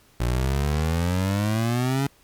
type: exponential sweep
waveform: 25% pulse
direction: up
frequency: 58.27 to 140.8 Hz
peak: -17 dBFS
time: 0.2-2.07 s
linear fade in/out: 5 ms
effects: pink hiss -57 dBFS RMS until 2.23 s + MP3 96 kbps